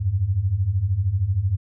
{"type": "beating tone pair", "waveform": "sine", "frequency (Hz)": [87.31, 100.31], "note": ["F2", "G2"], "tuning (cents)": [0, 40], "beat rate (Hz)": 13, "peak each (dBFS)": [-24, -20], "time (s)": [0, 1.57], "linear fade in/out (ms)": 20, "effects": []}